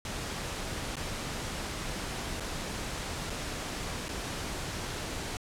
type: noise with dropouts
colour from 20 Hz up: pink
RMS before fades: -36 dBFS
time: 0.05-5.37 s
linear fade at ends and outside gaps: 1 ms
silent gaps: 0.956-0.967 / 2.399-2.405 / 3.298-3.302 / 4.084-4.09 s
effects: low-pass 9000 Hz 12 dB/octave